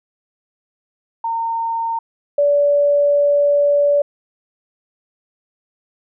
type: tone pair in turn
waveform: sine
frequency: 915 / 576.4 Hz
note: A#5 / D5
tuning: -32 / -33 cents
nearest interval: minor sixth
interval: 801 cents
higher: first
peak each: -18 / -11 dBFS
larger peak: second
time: 1.24-1.99 / 2.38-4.02 s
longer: second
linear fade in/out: 5 ms
effects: none